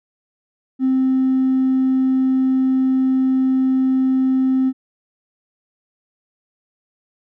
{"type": "tone with hard clipping", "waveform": "sine", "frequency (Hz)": 261.7, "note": "C4", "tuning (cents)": 0, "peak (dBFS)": -14, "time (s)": [0.79, 4.73], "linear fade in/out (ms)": 50, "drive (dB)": 1, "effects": []}